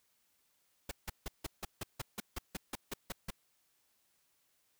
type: noise bursts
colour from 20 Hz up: pink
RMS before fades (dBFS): -39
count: 14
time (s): 0.89-3.306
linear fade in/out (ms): 5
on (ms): 24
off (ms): 160
effects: white hiss -75 dBFS RMS until 4.79 s